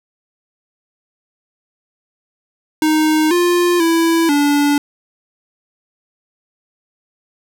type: tone with pitch steps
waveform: square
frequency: 310.6 / 351.1 / 331 / 288.7 Hz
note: D#4 / F4 / E4 / D4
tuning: -3 / +9 / +7 / -30 cents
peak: -12 dBFS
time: 2.82-4.78 s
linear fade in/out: 2 ms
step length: 490 ms
effects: none